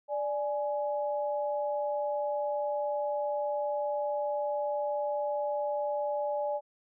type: tone pair together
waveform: sine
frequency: 587.3 / 837.2 Hz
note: D5 / G#5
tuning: 0 / +14 cents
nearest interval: tritone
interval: 614 cents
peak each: -30 / -34 dBFS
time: 0.08-6.61 s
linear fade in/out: 50 ms
effects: none